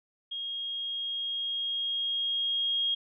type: tone with level ramp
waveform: sine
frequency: 3260 Hz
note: G#7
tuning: 33 cents flat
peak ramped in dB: -33 to -25 dBFS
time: 0.31-2.95 s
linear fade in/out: 10 ms
effects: none